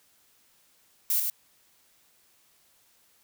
violet noise with echo, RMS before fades -25 dBFS, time 1.1-1.2 s, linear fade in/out 2 ms, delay 100 ms, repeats 1, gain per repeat -4 dB, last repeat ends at 1.3 s, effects white hiss -64 dBFS RMS until 3.23 s

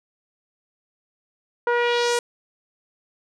sawtooth tone with low-pass filter sweep, 479 Hz, A#4, 47 cents sharp, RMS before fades -21 dBFS, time 1.67-2.19 s, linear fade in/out 2 ms, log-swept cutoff 1300 to 9000 Hz, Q 1.8, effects none

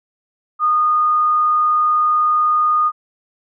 sine tone, 1228 Hz, D#6, 23 cents flat, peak -12 dBFS, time 0.59-2.92 s, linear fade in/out 50 ms, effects none

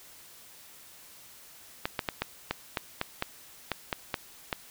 clicks, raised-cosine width 0.3 ms, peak -12 dBFS, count 12, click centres 1.855 / 1.992 / 2.088 / 2.22 / 2.51 / 2.772 / 3.014 / 3.224 / 3.717 / 3.928 / 4.142 / 4.528 s, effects white hiss -52 dBFS RMS until 4.7 s

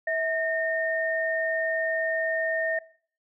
sine tone pair together, 647.7 / 1832 Hz, E5 / A#6, -31 / -31 cents, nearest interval octave + tritone, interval 1800 cents, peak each -27 dBFS, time 0.07-2.79 s, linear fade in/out 5 ms, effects noise-tail reverb RT60 0.5 s tail -19 dB re dry

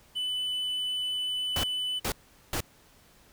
triangle tone, 2998 Hz, F#7, 22 cents sharp, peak -27 dBFS, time 0.15-2 s, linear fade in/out 20 ms
pink noise bursts, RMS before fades -30 dBFS, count 3, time 1.56-2.605 s, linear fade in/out 2 ms, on 75 ms, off 410 ms
effects pink hiss -59 dBFS RMS until 3.32 s

